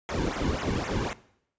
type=noise with flanger; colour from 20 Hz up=brown; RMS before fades=-29 dBFS; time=0.09-1.13 s; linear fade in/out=0 ms; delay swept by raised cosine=0.21 to 1.61 ms; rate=3.9 Hz; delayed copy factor=-1; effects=noise-tail reverb RT60 0.7 s tail -19 dB re dry + resampled to 16000 Hz